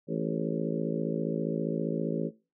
harmonic tone with a mistuned harmonic, 55 Hz, A1, in tune, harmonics 3 / 4 / 5 / 6 / 7 / 8 / 9 / 10, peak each -34 / -35 / -36 / -37 / -37 / -38 / -39 / -39 dBFS, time 0.07-2.31 s, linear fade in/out 50 ms, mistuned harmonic 8, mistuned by -37 cents, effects noise-tail reverb RT60 0.3 s tail -19 dB re dry

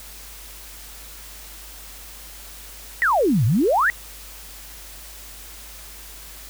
sine exponential two-way sweep, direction down then up, 2000 to 101.2 to 2000 Hz, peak -15 dBFS, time 3.02-3.9 s, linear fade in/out 0 ms, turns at 3.45 s, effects added 50 Hz sine -43 dBFS peak until 6.49 s + white hiss -41 dBFS RMS until 6.49 s

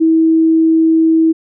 sine tone, 323.2 Hz, E4, 34 cents flat, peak -7 dBFS, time 0-1.33 s, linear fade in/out 20 ms, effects none

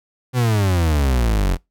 40% pulse exponential sweep, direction down, 129.2 to 43 Hz, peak -14 dBFS, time 0.33-1.58 s, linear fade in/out 50 ms, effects noise-tail reverb RT60 0.2 s tail -25 dB re dry

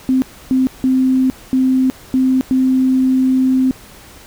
sine tone bursts at uneven times, 260 Hz, C4, 11 cents flat, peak -10 dBFS, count 6, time 0.09-0.22 / 0.51-0.67 / 0.84-1.3 / 1.53-1.9 / 2.14-2.41 / 2.51-3.71 s, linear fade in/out 0 ms, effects pink hiss -40 dBFS RMS until 4.26 s

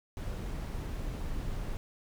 brown noise, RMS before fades -36 dBFS, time 0.17-1.77 s, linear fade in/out 0 ms, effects none

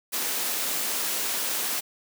white high-pass noise, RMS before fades -28 dBFS, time 0.12-1.81 s, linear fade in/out 20 ms, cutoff 200 Hz, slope 24 dB/octave, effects none

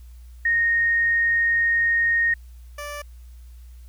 sine / 15% pulse tone pair in turn, 1856 / 584.6 Hz, A#6 / D5, -8 / -8 cents, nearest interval octave + minor sixth, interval 2000 cents, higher first, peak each -17 / -25 dBFS, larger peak first, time 0.45-2.34 / 2.78-3.02 s, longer first, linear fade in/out 5 ms, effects added 60 Hz sine -40 dBFS peak until 3.88 s + white hiss -61 dBFS RMS until 3.88 s

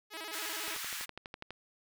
5% pulse tone with vibrato, 370 Hz, F#4, in tune, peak -29 dBFS, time 0.1-0.79 s, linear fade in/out 50 ms, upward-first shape square, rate 14 Hz, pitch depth 230 cents each way
pink high-pass noise, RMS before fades -40 dBFS, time 0.32-1.06 s, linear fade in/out 20 ms, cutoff 1300 Hz, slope 24 dB/octave
click train, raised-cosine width 0.3 ms, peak -26 dBFS, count 11, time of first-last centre 0.68-1.506 s, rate 12.1 Hz
effects none

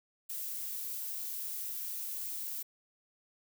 violet noise, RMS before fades -39 dBFS, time 0.29-2.63 s, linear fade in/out 10 ms, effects none

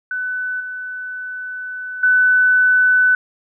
sine tone with level steps, 1500 Hz, F#6, 23 cents sharp, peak -20 / -25 / -10 dBFS, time 0.11-3.15 s, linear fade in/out 2 ms, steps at 0.6 / 2.03 s, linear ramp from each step 5 ms, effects none

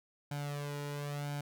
sawtooth tone with flanger, 144.7 Hz, D3, 25 cents flat, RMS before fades -39 dBFS, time 0.31-1.41 s, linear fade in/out 5 ms, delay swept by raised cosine 1.3 to 2.13 ms, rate 0.97 Hz, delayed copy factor +0.7, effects none

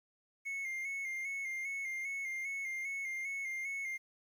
triangle tone with vibrato, 2154 Hz, C7, 50 cents sharp, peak -35 dBFS, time 0.45-3.98 s, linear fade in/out 20 ms, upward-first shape square, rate 2.5 Hz, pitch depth 37 cents each way, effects 11-bit

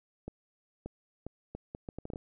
accelerating click train, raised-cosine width 2 ms, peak -26 dBFS, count 11, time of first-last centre 0.28-2.159 s, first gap 580 ms, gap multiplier 0.7, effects none

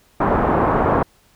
white low-pass noise, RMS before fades -17 dBFS, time 0.2-1.03 s, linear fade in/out 5 ms, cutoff 1100 Hz, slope 24 dB/octave, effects pink hiss -56 dBFS RMS until 1.35 s

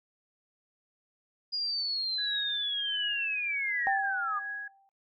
sine linear sweep, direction down, 4896 to 1174.7 Hz, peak -29 dBFS, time 1.52-4.4 s, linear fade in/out 20 ms
sine tone with tremolo, 1661.2 Hz, G#6, in tune, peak -33 dBFS, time 2.18-4.68 s, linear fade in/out 5 ms, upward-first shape triangle, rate 1.4 Hz, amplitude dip 85%
sine tone with exponential decay, 784 Hz, G5, in tune, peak -24 dBFS, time 3.87-4.89 s, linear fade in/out 0 ms, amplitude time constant 220 ms
effects noise-tail reverb RT60 0.2 s tail -22 dB re dry

